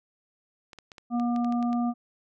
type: clicks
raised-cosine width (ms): 0.2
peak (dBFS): -27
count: 10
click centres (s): 0.732 / 0.787 / 0.918 / 0.982 / 1.198 / 1.362 / 1.446 / 1.524 / 1.627 / 1.73
type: harmonic tone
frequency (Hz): 239.4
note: A#3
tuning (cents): +46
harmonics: 1 / 3 / 5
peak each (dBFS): -24 / -32 / -39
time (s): 1.1-1.94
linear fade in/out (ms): 50
effects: none